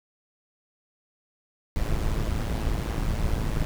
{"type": "noise with amplitude modulation", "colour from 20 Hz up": "brown", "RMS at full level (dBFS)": -23, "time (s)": [1.76, 3.65], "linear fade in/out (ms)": 0, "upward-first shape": "sine", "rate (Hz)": 110, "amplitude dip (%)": 65, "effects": []}